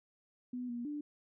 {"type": "tone with pitch steps", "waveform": "sine", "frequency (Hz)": [248.3, 239, 294.6], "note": ["B3", "A#3", "D4"], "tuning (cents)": [9, 43, 6], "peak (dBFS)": -37, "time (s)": [0.53, 1.01], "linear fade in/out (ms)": 5, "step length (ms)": 160, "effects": []}